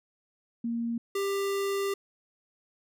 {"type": "tone pair in turn", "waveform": ["sine", "square"], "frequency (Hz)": [233.1, 396], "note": ["A#3", "G4"], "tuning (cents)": [0, 18], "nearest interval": "major sixth", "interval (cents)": 918, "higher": "second", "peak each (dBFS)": -28, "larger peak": "neither", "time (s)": [[0.64, 0.98], [1.15, 1.94]], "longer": "second", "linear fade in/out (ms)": 5, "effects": []}